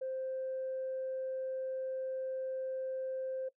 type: tone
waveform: sine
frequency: 523.3 Hz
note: C5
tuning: in tune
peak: -34 dBFS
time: 0.01-3.49 s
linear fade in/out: 10 ms
effects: noise-tail reverb RT60 0.1 s tail -19 dB re dry + tanh soft clip ceiling -31 dBFS